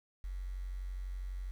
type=tone with quantisation; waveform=sine; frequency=46.05 Hz; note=F#1; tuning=7 cents flat; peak=-37 dBFS; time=0.24-1.51 s; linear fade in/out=0 ms; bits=10; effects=none